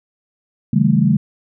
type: chord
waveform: sine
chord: A dominant seventh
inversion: first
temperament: equal with one note detuned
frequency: 138.59 / 161.61 / 196 / 220 Hz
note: C#3 / E3 / G3 / A3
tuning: 0 / -34 / 0 / 0 cents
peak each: -17 / -17 / -16 / -16 dBFS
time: 0.73-1.17 s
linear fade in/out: 5 ms
effects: none